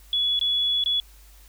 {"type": "tone with dropouts", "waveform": "sine", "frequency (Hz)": 3394, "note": "G#7", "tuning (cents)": 37, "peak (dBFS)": -20, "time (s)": [0.13, 1], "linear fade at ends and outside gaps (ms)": 1, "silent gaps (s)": [[0.392, 0.412], [0.839, 0.86]], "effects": ["added 50 Hz sine -48 dBFS peak until 1.48 s", "white hiss -55 dBFS RMS until 1.48 s"]}